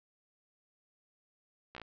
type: slowing click train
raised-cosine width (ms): 0.3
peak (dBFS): -28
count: 5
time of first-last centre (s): 1.75-1.817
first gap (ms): 15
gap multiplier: 1.07
effects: low-pass 5000 Hz 12 dB/octave